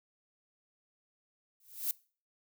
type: noise with exponential growth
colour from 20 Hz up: violet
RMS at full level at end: -29 dBFS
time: 1.6-1.91 s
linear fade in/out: 2 ms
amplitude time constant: 66 ms
effects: noise-tail reverb RT60 0.4 s tail -23 dB re dry